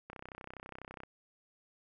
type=click train; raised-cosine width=0.5 ms; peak=-30 dBFS; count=31; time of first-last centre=0.1-1.035 s; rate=32.1 Hz; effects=none